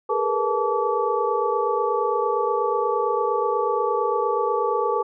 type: tone cluster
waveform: sine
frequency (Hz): 411.9 / 459.3 / 487.8 / 869 / 1150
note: G#4 / A#4 / B4 / A5 / D6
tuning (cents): -14 / -26 / -21 / -22 / -37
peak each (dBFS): -26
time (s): 0.09-5.03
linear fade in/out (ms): 10
effects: none